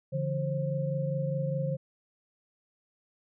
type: tone cluster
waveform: sine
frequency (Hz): 144.4 / 169.3 / 531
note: D3 / E3 / C5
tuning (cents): -29 / +46 / +25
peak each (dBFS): -30 / -35 / -33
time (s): 0.12-1.77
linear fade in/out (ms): 20
effects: none